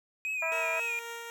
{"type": "tone with vibrato", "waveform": "triangle", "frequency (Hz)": 2489, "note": "D#7", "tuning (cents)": 0, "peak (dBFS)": -29, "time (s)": [0.25, 0.99], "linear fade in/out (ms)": 0, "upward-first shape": "sine", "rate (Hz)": 3.9, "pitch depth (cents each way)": 60}
{"type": "harmonic tone", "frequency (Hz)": 325.6, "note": "E4", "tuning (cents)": -21, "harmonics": [2, 3, 4, 5, 6, 7, 8], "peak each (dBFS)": [-34, -38, -40, -42, -44, -45, -46], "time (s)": [0.42, 0.8], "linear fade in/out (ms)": 5}
{"type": "tone with tremolo", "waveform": "10% pulse", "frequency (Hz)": 466, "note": "A#4", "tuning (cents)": -1, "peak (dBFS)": -29, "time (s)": [0.52, 1.3], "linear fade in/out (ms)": 0, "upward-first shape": "triangle", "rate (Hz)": 3.8, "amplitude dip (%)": 30}
{"effects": []}